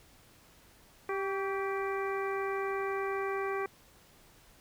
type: harmonic tone with a mistuned harmonic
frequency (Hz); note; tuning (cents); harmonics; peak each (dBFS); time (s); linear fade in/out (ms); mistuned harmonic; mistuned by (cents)
392; G4; 0; 1 / 2 / 3 / 4 / 5 / 6; -33 / -40 / -38 / -43 / -43 / -45; 1.09-3.66; 2; 3; -47
effects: pink hiss -60 dBFS RMS until 4.6 s